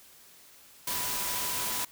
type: tone in noise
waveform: sine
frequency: 989 Hz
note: B5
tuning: 2 cents sharp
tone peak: -40 dBFS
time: 0.87-1.85 s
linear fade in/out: 5 ms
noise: white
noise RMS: -32 dBFS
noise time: 0.87-1.85 s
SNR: -11 dB
effects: white hiss -55 dBFS RMS until 1.91 s